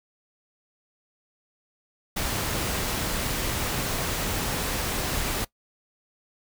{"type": "noise", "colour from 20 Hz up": "pink", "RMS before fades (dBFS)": -28, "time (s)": [2.16, 5.45], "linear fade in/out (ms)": 10, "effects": ["noise-tail reverb RT60 0.1 s tail -21 dB re dry"]}